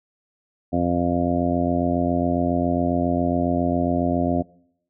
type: harmonic tone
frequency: 87.31 Hz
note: F2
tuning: in tune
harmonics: 1 / 2 / 3 / 4 / 5 / 6 / 7 / 8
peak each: -28 / -26 / -22 / -29 / -36 / -33 / -27 / -27 dBFS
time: 0.72-4.43 s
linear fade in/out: 20 ms
effects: noise-tail reverb RT60 0.7 s tail -23 dB re dry